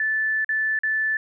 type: tone with dropouts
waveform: sine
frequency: 1751 Hz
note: A6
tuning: 9 cents flat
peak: -20 dBFS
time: 0-1.17 s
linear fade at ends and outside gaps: 2 ms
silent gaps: 0.446-0.491 / 0.79-0.834 s
effects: none